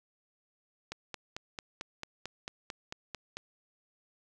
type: click train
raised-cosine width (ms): 0.2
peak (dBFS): -21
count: 12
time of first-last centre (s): 0.92-3.37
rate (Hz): 4.49
effects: none